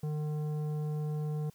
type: tone with tanh clipping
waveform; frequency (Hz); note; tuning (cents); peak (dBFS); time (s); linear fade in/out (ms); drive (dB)
sine; 151.3; D#3; -48; -33; 0.03-1.5; 5; 11
effects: white hiss -65 dBFS RMS until 1.54 s